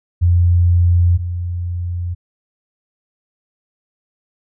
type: tone pair in turn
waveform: sine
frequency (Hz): 87.31 / 87.73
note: F2 / F2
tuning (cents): 0 / +8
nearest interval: unison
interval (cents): 8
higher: second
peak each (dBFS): -9 / -19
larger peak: first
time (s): 0.21-1.18 / 1.18-2.15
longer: neither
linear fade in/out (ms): 20
effects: none

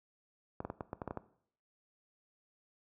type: clicks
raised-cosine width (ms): 1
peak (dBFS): -24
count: 9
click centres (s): 0.604 / 0.65 / 0.701 / 0.808 / 0.931 / 1.018 / 1.077 / 1.109 / 1.173
effects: noise-tail reverb RT60 0.6 s tail -17 dB re dry + high-pass 60 Hz 12 dB/octave

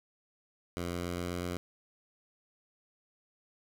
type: tone with pitch glide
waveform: 10% pulse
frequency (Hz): 87.31 to 88.48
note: F2 to F2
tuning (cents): 0 to +23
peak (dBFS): -26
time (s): 0.77-1.57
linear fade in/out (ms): 0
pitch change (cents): +23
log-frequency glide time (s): 0.89-1.43
effects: none

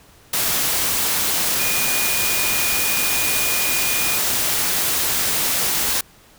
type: tone in noise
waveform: sine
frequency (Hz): 2448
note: D#7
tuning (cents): -29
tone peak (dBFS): -25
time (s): 1.59-4.18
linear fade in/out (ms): 5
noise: white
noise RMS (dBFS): -20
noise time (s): 0.33-6.01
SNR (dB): -8
effects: pink hiss -50 dBFS RMS until 6.38 s

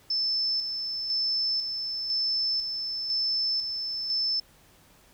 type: tone with tremolo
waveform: sine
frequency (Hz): 5274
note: E8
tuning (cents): 0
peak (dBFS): -24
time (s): 0.1-4.4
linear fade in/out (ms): 5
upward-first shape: square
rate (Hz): 1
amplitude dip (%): 45
effects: pink hiss -58 dBFS RMS until 5.13 s

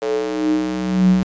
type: tone with high-pass filter sweep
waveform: square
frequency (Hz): 62.3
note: B1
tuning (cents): +16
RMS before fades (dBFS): -18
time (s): 0.02-1.23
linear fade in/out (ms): 0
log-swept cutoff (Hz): 480 to 160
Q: 8.1
effects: resampled to 16000 Hz

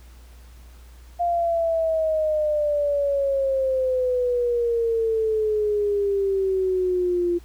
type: exponential sweep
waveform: sine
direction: down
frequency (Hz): 700 to 345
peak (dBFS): -19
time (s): 1.19-7.39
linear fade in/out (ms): 20
effects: added 60 Hz sine -43 dBFS peak until 7.44 s + pink hiss -55 dBFS RMS until 7.44 s

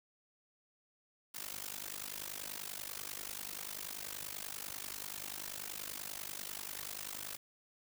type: noise with amplitude modulation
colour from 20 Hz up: white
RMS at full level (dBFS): -40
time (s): 1.34-7.37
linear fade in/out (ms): 10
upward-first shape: sine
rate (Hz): 50.3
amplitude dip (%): 95
effects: none

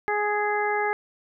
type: harmonic tone with a mistuned harmonic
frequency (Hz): 416.9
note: G#4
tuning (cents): +7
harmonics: 1 / 2 / 3 / 4 / 5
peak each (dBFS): -27 / -26 / -33 / -30 / -31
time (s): 0.08-0.93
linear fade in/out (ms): 0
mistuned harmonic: 5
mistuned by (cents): -15
effects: none

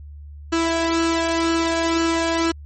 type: tone with flanger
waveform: sawtooth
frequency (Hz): 330.9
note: E4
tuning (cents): +7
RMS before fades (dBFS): -20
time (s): 0.52-2.52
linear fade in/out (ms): 10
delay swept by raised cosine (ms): 0.69 to 1.25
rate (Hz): 2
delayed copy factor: +0.5
effects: added 73 Hz sine -35 dBFS peak until 2.65 s + MP3 32 kbps

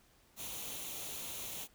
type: noise with comb filter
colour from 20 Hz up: white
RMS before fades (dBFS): -43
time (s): 0.36-1.68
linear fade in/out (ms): 50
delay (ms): 0.3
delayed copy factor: +0.55
effects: pink hiss -67 dBFS RMS until 1.74 s

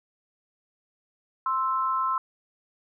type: tone pair together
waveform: sine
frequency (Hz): 1046.5 / 1318.5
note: C6 / E6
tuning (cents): 0 / 0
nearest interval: major third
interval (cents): 400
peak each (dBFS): -25 / -27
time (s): 1.46-2.18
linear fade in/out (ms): 2
effects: none

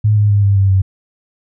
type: tone with pitch steps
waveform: sine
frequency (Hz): 106.3 / 104.05 / 101.85 / 99.7 / 97.59 / 95.53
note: G#2 / G#2 / G#2 / G2 / G2 / G2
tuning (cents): +41 / +4 / -33 / +30 / -7 / -44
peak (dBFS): -8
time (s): 0.04-0.82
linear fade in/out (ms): 10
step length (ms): 130
effects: none

